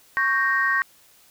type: chord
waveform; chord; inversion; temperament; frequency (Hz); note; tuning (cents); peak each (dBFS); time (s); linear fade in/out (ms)
sine; G diminished; second; equal; 1108.7 / 1568 / 1864.7; Db6 / G6 / Bb6; 0 / 0 / 0; -24 / -23 / -21; 0.17-0.82; 0
effects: tanh soft clip ceiling -9 dBFS + white hiss -55 dBFS RMS until 1.3 s